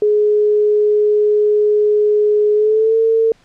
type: tone with pitch glide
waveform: sine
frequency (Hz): 419.9 to 450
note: G#4 to A4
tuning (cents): +19 to +39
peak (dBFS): -10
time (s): 0.02-3.32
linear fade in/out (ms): 2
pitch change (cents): +120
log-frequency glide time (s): 2.54-2.96
effects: pink hiss -53 dBFS RMS until 3.44 s + low-pass 6000 Hz 12 dB/octave